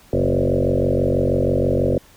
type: tone with frequency modulation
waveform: sine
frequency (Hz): 312.5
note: D#4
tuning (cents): +8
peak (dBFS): -15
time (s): 0.13-1.98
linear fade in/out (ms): 2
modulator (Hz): 46.2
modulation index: 5.8
effects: pink hiss -50 dBFS RMS until 2.16 s